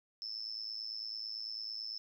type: tone with amplitude modulation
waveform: sine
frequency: 5274 Hz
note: E8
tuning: in tune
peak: -35 dBFS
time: 0.22-1.98 s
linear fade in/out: 0 ms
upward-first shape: sine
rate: 109 Hz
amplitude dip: 95%
effects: 12-bit